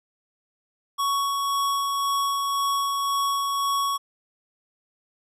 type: tone with tremolo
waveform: square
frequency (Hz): 1115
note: C#6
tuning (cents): +10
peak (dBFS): -22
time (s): 0.98-3.98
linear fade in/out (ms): 20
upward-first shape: sine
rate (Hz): 1.9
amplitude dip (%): 25
effects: resampled to 32000 Hz